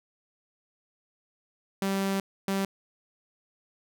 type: tone bursts at uneven times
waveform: sawtooth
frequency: 194.9 Hz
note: G3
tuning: 10 cents flat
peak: -22 dBFS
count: 2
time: 1.82-2.2 / 2.48-2.65 s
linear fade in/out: 2 ms
effects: none